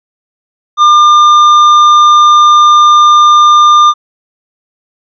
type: tone with tanh clipping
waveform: sine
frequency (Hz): 1200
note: D6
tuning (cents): +37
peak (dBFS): -3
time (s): 0.77-3.94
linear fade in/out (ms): 50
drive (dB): 9
effects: resampled to 16000 Hz